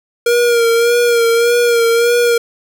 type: tone with vibrato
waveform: square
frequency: 470.6 Hz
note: A#4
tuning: 16 cents sharp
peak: -10 dBFS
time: 0.26-2.38 s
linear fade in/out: 5 ms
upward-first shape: sine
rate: 1.7 Hz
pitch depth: 36 cents each way
effects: none